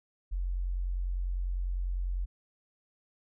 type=tone; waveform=sine; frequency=45 Hz; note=F#1; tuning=47 cents flat; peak=-29 dBFS; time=0.31-2.26 s; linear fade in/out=20 ms; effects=none